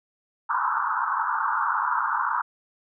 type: band-pass noise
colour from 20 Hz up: pink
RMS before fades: -25 dBFS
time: 0.49-2.42 s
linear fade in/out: 10 ms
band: 870 to 1500 Hz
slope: 96 dB/octave
effects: none